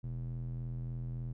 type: tone with band-pass filter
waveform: square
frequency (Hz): 41.74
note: E1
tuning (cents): +22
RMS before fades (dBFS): -39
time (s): 0.03-1.33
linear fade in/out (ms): 10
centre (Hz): 120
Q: 2.4
effects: none